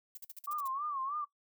violet noise bursts, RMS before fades -46 dBFS, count 8, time 0.15-0.677 s, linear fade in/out 2 ms, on 23 ms, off 49 ms
sine tone with vibrato, 1129 Hz, C#6, 31 cents sharp, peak -34 dBFS, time 0.47-1.25 s, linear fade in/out 10 ms, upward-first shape sine, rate 3.2 Hz, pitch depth 130 cents each way
effects noise-tail reverb RT60 0.1 s tail -17 dB re dry

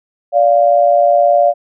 sine tone pair together, 579.2 / 698.5 Hz, D5 / F5, -24 / 0 cents, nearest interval minor third, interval 324 cents, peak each -10 dBFS, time 0.32-1.54 s, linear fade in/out 50 ms, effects none

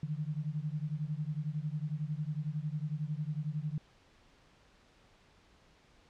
sine beating tone pair, 146.83 / 157.83 Hz, D3 / D#3, 0 / +25 cents, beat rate 11 Hz, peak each -36 / -37 dBFS, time 0.03-3.78 s, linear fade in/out 2 ms, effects pink hiss -64 dBFS RMS until 6.09 s + low-pass 5000 Hz 12 dB/octave

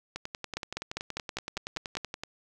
two click trains, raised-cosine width 0.2 ms, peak -15 / -18 dBFS, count 8 / 23, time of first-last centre 0.57-1.97 / 0.16-2.235 s, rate 5 / 10.6 Hz, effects none

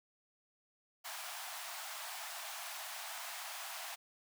pink high-pass noise, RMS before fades -45 dBFS, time 1.04-3.96 s, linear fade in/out 20 ms, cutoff 640 Hz, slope 96 dB/octave, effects none

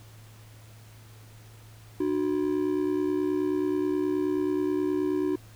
triangle ring-modulated tone, 334.7 Hz, E4, 26 cents sharp, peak -19 dBFS, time 2-5.36 s, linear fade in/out 5 ms, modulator 34.7 Hz, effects added 109 Hz sine -48 dBFS peak until 5.55 s + pink hiss -55 dBFS RMS until 5.55 s

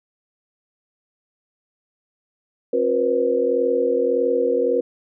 sine tone cluster, 269.3 / 359.6 / 482.3 / 524 Hz, C#4 / F#4 / B4 / C5, -50 / -49 / -41 / +2 cents, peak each -27 / -25 / -18 / -25 dBFS, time 2.73-4.81 s, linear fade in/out 5 ms, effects none

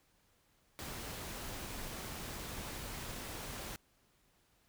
pink noise, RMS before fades -44 dBFS, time 0.79-3.76 s, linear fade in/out 0 ms, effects pink hiss -72 dBFS RMS until 4.68 s

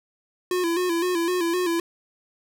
square tone with vibrato, 349.2 Hz, F4, in tune, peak -22 dBFS, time 0.51-1.8 s, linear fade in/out 2 ms, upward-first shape square, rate 3.9 Hz, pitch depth 65 cents each way, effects none

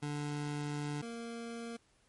25% pulse tone pair in turn, 146.83 / 232.5 Hz, D3 / A#3, 0 / -4 cents, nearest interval minor sixth, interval 796 cents, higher second, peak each -32 / -37 dBFS, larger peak first, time 0.02-1.02 / 1.02-1.77 s, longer first, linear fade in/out 10 ms, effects pink hiss -70 dBFS RMS until 2.08 s + MP3 48 kbps

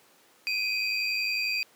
triangle tone cluster, 2392 / 2503 / 4718 Hz, D7 / D#7 / D8, +31 / +10 / +7 cents, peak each -34 / -27 / -30 dBFS, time 0.47-1.63 s, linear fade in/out 0 ms, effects pink hiss -59 dBFS RMS until 1.75 s + high-pass 300 Hz 12 dB/octave

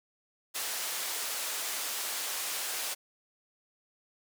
white band-pass noise, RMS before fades -35 dBFS, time 0.54-2.95 s, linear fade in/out 20 ms, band 490 to 13000 Hz, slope 12 dB/octave, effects none

